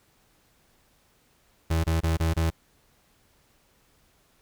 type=tone bursts; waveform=35% pulse; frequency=81.5 Hz; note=E2; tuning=19 cents flat; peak=-20 dBFS; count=5; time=1.7-2.504 s; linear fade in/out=10 ms; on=140 ms; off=26 ms; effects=pink hiss -64 dBFS RMS until 4.41 s